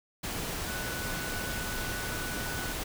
sine tone in noise, 1485 Hz, F#6, 6 cents sharp, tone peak -39 dBFS, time 0.67-2.73 s, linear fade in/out 10 ms, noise pink, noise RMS -35 dBFS, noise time 0.23-2.84 s, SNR -7 dB, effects none

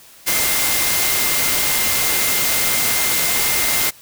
sine tone in noise, 2096 Hz, C7, 2 cents sharp, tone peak -26 dBFS, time 0.26-3.91 s, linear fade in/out 20 ms, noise white, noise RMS -18 dBFS, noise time 0.26-3.91 s, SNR -11 dB, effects white hiss -45 dBFS RMS until 4.01 s

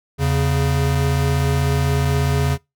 square tone pair together, 82.3 / 138.68 Hz, E2 / C#3, -2 / +1 cents, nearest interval major sixth, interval 903 cents, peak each -21 / -18 dBFS, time 0.18-2.58 s, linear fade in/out 50 ms, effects noise-tail reverb RT60 0.2 s tail -23 dB re dry

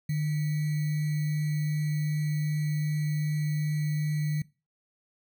sine tone with sample-and-hold, 151.3 Hz, D#3, 48 cents flat, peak -25 dBFS, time 0.09-4.42 s, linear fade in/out 5 ms, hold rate 2100 Hz, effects noise-tail reverb RT60 0.3 s tail -21 dB re dry

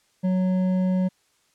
sine tone with hard clipping, 185 Hz, F#3, in tune, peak -21 dBFS, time 0.23-1.09 s, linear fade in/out 20 ms, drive 7 dB, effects white hiss -65 dBFS RMS until 1.54 s + low-pass 9000 Hz 12 dB/octave

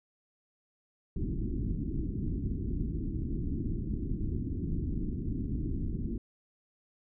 pink low-pass noise, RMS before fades -33 dBFS, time 1.16-6.18 s, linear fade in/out 2 ms, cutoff 340 Hz, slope 48 dB/octave, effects none

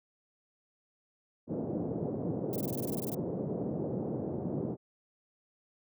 pink band-pass noise, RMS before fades -35 dBFS, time 1.47-4.77 s, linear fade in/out 50 ms, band 130 to 560 Hz, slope 24 dB/octave
violet noise bursts, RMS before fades -41 dBFS, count 13, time 2.53-3.146 s, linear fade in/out 0 ms, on 28 ms, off 21 ms
effects none

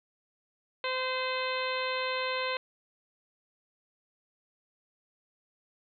harmonic tone, 515 Hz, C5, 28 cents flat, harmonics 1 / 2 / 3 / 4 / 5 / 6 / 7 / 8, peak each -34 / -35 / -39 / -38 / -38 / -42 / -42 / -41 dBFS, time 0.84-2.57 s, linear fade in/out 2 ms, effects none

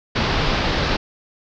pink low-pass noise, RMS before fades -20 dBFS, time 0.15-0.97 s, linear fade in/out 10 ms, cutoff 5100 Hz, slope 48 dB/octave, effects none

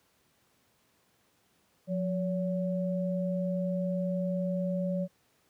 sine tone pair together, 178.9 / 567 Hz, F3 / C#5, +42 / +39 cents, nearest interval octave + minor sixth, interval 1997 cents, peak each -29 / -33 dBFS, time 1.87-5.08 s, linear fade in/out 50 ms, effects pink hiss -69 dBFS RMS until 5.49 s + high-pass 100 Hz 12 dB/octave

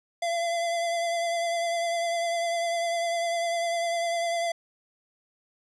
square tone with vibrato, 680 Hz, F5, 46 cents flat, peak -26 dBFS, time 0.22-4.52 s, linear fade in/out 5 ms, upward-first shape sine, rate 10 Hz, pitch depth 25 cents each way, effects resampled to 22050 Hz + 11-bit

